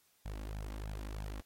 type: tone with flanger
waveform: sawtooth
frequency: 51.9 Hz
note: G#1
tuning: in tune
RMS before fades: -42 dBFS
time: 0.25-1.41 s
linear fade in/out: 10 ms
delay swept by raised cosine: 1.2 to 3.7 ms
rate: 3.1 Hz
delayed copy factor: +0.75
effects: white hiss -71 dBFS RMS until 1.45 s + AAC 48 kbps